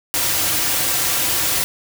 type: noise with comb filter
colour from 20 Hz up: white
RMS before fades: -19 dBFS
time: 0.14-1.64 s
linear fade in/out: 0 ms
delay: 4.7 ms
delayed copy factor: -0.55
effects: none